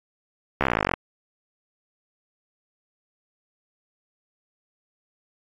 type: slowing click train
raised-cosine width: 0.5 ms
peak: -5 dBFS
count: 19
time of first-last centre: 0.61-0.938 s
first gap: 14 ms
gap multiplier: 1.03
effects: AAC 32 kbps